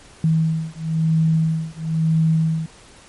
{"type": "beating tone pair", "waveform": "sine", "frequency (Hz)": [160, 161], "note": ["D#3", "E3"], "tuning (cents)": [49, -41], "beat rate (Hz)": 1, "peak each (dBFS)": -19, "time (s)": [0.24, 2.66], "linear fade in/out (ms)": 2, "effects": ["pink hiss -46 dBFS RMS until 3.08 s", "MP3 48 kbps"]}